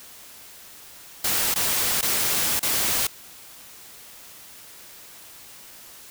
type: noise with dropouts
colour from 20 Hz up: white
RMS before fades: -23 dBFS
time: 1.24-3.07 s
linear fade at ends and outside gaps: 5 ms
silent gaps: 1.542-1.558 / 2.012-2.026 / 2.595-2.628 s
effects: white hiss -45 dBFS RMS until 6.1 s